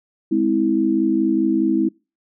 sine chord, Ab augmented, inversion none, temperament just, 207.7 / 259.6 / 324.5 Hz, Ab3 / C4 / E4, 0 / -13 / -27 cents, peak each -22 / -21 / -17 dBFS, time 0.31-1.89 s, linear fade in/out 10 ms, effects noise-tail reverb RT60 0.3 s tail -25 dB re dry

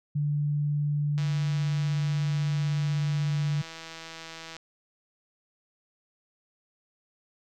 sine tone, 146.83 Hz, D3, in tune, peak -24 dBFS, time 0.15-3.62 s, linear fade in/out 10 ms
click train, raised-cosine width 0.2 ms, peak -24 dBFS, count 553, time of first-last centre 1.18-4.567 s, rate 163 Hz
effects none

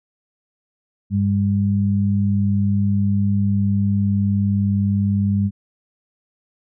sine tone pair together, 100.25 / 200 Hz, G2 / G3, +39 / +35 cents, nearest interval octave, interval 1196 cents, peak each -18 dBFS, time 1.1-5.51 s, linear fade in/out 50 ms, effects none

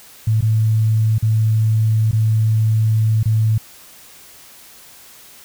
sine tone with dropouts, 110 Hz, A2, in tune, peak -12 dBFS, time 0.27-3.58 s, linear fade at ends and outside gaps 5 ms, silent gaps 0.409-0.424 / 1.183-1.225 / 2.113-2.129 / 3.231-3.256 s, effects white hiss -43 dBFS RMS until 5.44 s

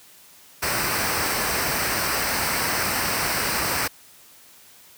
pink noise with comb filter, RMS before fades -24 dBFS, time 0.62-3.88 s, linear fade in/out 10 ms, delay 0.29 ms, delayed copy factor -0.6, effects white hiss -50 dBFS RMS until 4.97 s + high-pass 60 Hz 12 dB/octave

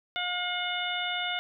harmonic tone with a mistuned harmonic, 715 Hz, F5, 41 cents sharp, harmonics 1 / 2 / 3 / 4 / 5, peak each -35 / -35 / -35 / -35 / -35 dBFS, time 0.16-1.39 s, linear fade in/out 0 ms, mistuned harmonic 4, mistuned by +44 cents, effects none

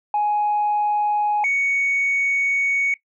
sine tone pair in turn, 835 / 2229 Hz, G#5 / C#7, +9 / +9 cents, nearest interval octave + perfect fourth, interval 1700 cents, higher second, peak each -16 dBFS, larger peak neither, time 0.14-1.44 / 1.44-2.94 s, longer second, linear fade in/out 2 ms, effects noise-tail reverb RT60 0.1 s tail -18 dB re dry + tanh soft clip ceiling -14 dBFS

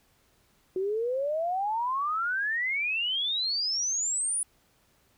sine exponential sweep, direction up, 365.7 to 10010 Hz, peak -26 dBFS, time 0.76-4.43 s, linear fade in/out 2 ms, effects pink hiss -66 dBFS RMS until 5.17 s

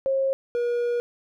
sine / triangle tone pair in turn, 538 / 479.3 Hz, C5 / A#4, +48 / +48 cents, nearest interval major second, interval 200 cents, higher first, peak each -20 dBFS, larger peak neither, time 0.06-0.33 / 0.55-1 s, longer second, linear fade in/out 0 ms, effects none

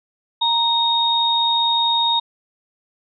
sine tone pair together, 932.3 / 3723 Hz, A#5 / A#7, 0 / -3 cents, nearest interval 2 octaves, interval 2397 cents, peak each -19 / -17 dBFS, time 0.41-2.2 s, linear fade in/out 10 ms, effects none

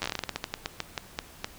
slowing click train, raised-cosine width 0.2 ms, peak -12 dBFS, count 19, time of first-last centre 0.02-1.444 s, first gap 10 ms, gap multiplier 1.21, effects pink hiss -50 dBFS RMS until 1.58 s

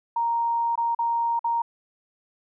sine tone with dropouts, 932.3 Hz, A#5, in tune, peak -21 dBFS, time 0.16-1.62 s, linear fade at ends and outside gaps 5 ms, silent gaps 0.756-0.776 / 0.949-0.989 / 1.393-1.443 s, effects none

